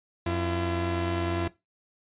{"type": "tone pair together", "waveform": "sawtooth", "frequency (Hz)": [89.6, 338.3], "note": ["F2", "E4"], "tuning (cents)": [45, 45], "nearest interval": "octave + major seventh", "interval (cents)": 2300, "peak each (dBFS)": -25, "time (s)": [0.26, 1.48], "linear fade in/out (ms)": 5, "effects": ["noise-tail reverb RT60 0.2 s tail -18 dB re dry", "resampled to 8000 Hz"]}